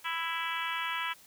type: harmonic tone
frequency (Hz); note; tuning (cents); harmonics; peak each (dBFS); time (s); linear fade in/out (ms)
330.6; E4; +5; 3 / 4 / 5 / 6 / 7 / 8 / 9 / 10; -37 / -38 / -39 / -40 / -40 / -41 / -42 / -42; 0.04-1.14; 20
effects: white hiss -57 dBFS RMS until 1.26 s